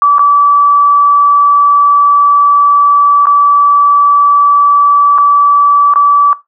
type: tone with dropouts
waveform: sine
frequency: 1153 Hz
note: D6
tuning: 32 cents flat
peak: -3 dBFS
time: 0.02-6.33 s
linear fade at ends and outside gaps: 1 ms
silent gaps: 0.183-0.193 / 3.256-3.269 / 5.18-5.184 / 5.937-5.958 s
effects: noise-tail reverb RT60 0.2 s tail -17 dB re dry